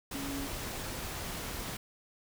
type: tone in noise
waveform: sine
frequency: 277.2 Hz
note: C#4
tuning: in tune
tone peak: -37 dBFS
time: 0.14-0.47 s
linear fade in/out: 5 ms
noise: pink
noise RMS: -39 dBFS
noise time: 0.11-1.77 s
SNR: -1 dB
effects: none

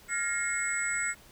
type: tone cluster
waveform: sine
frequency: 1402 / 1690 / 1868 / 2156 / 7900 Hz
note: F6 / G#6 / A#6 / C#7 / B8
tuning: +6 / +30 / +3 / -49 / 0 cents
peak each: -34 / -40 / -36 / -33 / -33 dBFS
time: 0.08-1.15 s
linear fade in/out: 50 ms
effects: pink hiss -55 dBFS RMS until 1.31 s

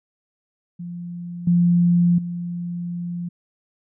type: tone with level steps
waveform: sine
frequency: 174 Hz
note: F3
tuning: 6 cents flat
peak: -29 / -13 / -25 dBFS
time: 0.79-3.29 s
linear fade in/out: 10 ms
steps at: 1.47 / 2.18 s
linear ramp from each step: 5 ms
effects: none

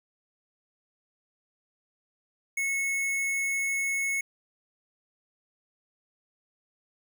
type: tone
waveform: square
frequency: 2193 Hz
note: C#7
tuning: 19 cents flat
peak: -27 dBFS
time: 2.57-4.21 s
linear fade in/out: 5 ms
effects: none

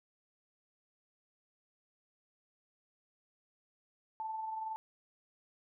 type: tone with amplitude modulation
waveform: sine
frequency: 880 Hz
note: A5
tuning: in tune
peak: -35 dBFS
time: 4.2-4.76 s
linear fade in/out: 0 ms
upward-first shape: sine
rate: 21.7 Hz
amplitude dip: 40%
effects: none

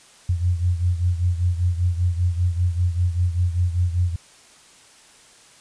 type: beating tone pair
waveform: sine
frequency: 87.31 / 92.41 Hz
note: F2 / F#2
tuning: 0 / -2 cents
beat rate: 5.1 Hz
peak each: -19 / -24 dBFS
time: 0.29-4.16 s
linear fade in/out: 5 ms
effects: white hiss -50 dBFS RMS until 5.6 s + resampled to 22050 Hz

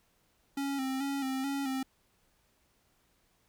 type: tone with vibrato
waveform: square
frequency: 270.9 Hz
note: C#4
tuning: 40 cents flat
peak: -32 dBFS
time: 0.57-1.83 s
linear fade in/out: 5 ms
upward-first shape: square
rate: 2.3 Hz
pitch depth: 43 cents each way
effects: pink hiss -71 dBFS RMS until 3.48 s

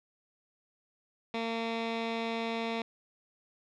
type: tone with low-pass filter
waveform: 15% pulse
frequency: 228.3 Hz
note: A#3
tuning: 36 cents flat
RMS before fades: -34 dBFS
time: 1.34-2.82 s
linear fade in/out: 2 ms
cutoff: 3400 Hz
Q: 2
effects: none

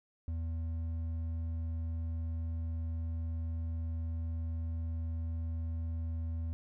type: tone with hard clipping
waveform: triangle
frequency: 81.9 Hz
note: E2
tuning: 11 cents flat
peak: -35 dBFS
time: 0.28-6.53 s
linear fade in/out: 0 ms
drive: 8 dB
effects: none

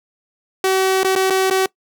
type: tone with dropouts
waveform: sawtooth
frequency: 380 Hz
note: F#4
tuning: 46 cents sharp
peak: -10 dBFS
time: 0.64-1.66 s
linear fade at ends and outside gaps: 2 ms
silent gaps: 1.033-1.046 / 1.153-1.16 / 1.3-1.305 / 1.5-1.509 s
effects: noise-tail reverb RT60 0.1 s tail -22 dB re dry

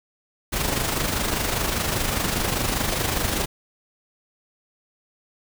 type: noise with amplitude modulation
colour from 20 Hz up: pink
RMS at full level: -22 dBFS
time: 0.52-3.46 s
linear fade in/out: 20 ms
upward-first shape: sine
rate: 25 Hz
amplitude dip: 50%
effects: none

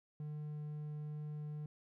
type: tone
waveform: triangle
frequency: 150.2 Hz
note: D3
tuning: 39 cents sharp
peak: -39 dBFS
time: 0.2-1.66 s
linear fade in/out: 2 ms
effects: none

